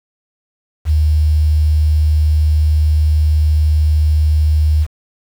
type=tone with quantisation; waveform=sine; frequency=76.7 Hz; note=D#2; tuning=24 cents flat; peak=-9 dBFS; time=0.85-4.87 s; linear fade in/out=50 ms; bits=6; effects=none